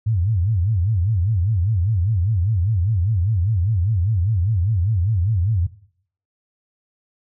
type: tone with vibrato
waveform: sine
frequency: 98 Hz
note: G2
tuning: in tune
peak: -16 dBFS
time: 0.06-5.67 s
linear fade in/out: 10 ms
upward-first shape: sine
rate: 5 Hz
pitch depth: 270 cents each way
effects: noise-tail reverb RT60 0.6 s tail -17 dB re dry